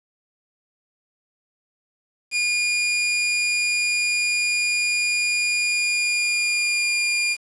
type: tone with pitch glide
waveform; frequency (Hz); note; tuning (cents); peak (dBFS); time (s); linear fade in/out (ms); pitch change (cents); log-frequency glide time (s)
sawtooth; 2430 to 2412; D#7 to D7; -42 to +46; -16; 2.31-7.37; 50; -12; 5.65-6.97
effects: resampled to 22050 Hz + 7-bit